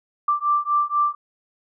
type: beating tone pair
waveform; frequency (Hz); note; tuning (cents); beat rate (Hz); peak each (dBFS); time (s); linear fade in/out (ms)
sine; 1174.7 / 1178.8; D6 / D6; 0 / +6; 4.1; -21; 0.28-1.15; 5
effects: none